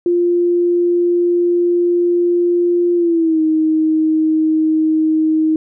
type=tone with pitch glide; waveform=sine; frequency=349.2 to 314.7 Hz; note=F4 to D#4; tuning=0 to +20 cents; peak=-11 dBFS; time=0.06-5.56 s; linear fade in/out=2 ms; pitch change=-180 cents; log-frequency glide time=2.95-3.41 s; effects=none